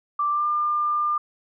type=tone with pitch glide; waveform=sine; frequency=1174.7 to 1199.4 Hz; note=D6 to D6; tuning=0 to +36 cents; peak=-20 dBFS; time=0.19-1.18 s; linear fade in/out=5 ms; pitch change=+36 cents; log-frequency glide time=0.3-0.46 s; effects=none